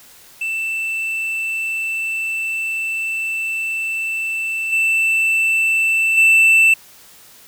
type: tone with level steps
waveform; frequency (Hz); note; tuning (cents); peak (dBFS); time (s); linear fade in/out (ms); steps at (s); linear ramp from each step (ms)
triangle; 2661; E7; +16; -18 / -12 / -7; 0.41-6.74; 5; 4.72 / 6.17; 10
effects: white hiss -45 dBFS RMS until 7.47 s